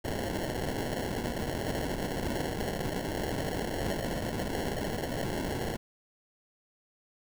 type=noise with sample-and-hold; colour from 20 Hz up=white; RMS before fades=-33 dBFS; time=0.04-5.77 s; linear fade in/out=10 ms; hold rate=1225 Hz; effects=none